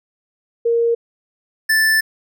sine / square tone pair in turn, 466.2 / 1760.1 Hz, A#4 / A6, 0 / 0 cents, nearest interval octave + major seventh, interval 2300 cents, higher second, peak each -13 dBFS, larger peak neither, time 0.65-0.95 / 1.69-2.01 s, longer second, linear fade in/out 10 ms, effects none

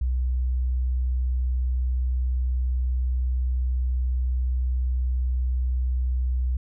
sine tone, 62.8 Hz, B1, 30 cents sharp, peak -21 dBFS, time 0.01-6.57 s, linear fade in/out 5 ms, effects none

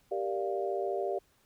sine chord, G minor seventh, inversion none, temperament equal, 392 / 466.2 / 587.3 / 698.5 Hz, G4 / Bb4 / D5 / F5, 0 / 0 / 0 / 0 cents, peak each -33 / -38 / -36 / -36 dBFS, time 0.11-1.19 s, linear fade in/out 10 ms, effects pink hiss -68 dBFS RMS until 1.45 s

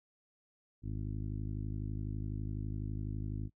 harmonic tone, 52 Hz, G#1, 3 cents sharp, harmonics 1 / 2 / 3 / 4 / 5 / 6 / 7, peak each -40 / -39 / -45 / -50 / -47 / -50 / -58 dBFS, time 0.82-3.5 s, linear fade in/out 50 ms, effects noise-tail reverb RT60 0.1 s tail -23 dB re dry

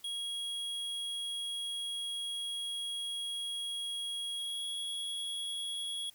square tone with pitch glide, 3300 to 3331 Hz, G#7 to G#7, -12 to +4 cents, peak -36 dBFS, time 0.04-6.1 s, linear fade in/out 5 ms, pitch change +16 cents, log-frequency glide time 4.36-4.67 s, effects white hiss -62 dBFS RMS until 6.14 s

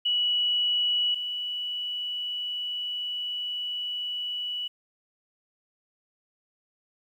sine tone pair in turn, 2938 / 2949 Hz, F#7 / F#7, -13 / -6 cents, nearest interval unison, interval 7 cents, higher second, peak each -22 / -29 dBFS, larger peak first, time 0.05-1.15 / 1.15-4.68 s, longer second, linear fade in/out 10 ms, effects 10-bit

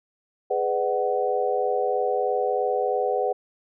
sine chord, G# half-diminished seventh, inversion none, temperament just, 415.3 / 498.4 / 598 / 747.5 Hz, G#4 / B4 / D5 / F#5, 0 / +16 / +31 / +17 cents, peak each -27 / -25 / -30 / -26 dBFS, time 0.5-3.33 s, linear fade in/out 10 ms, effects none

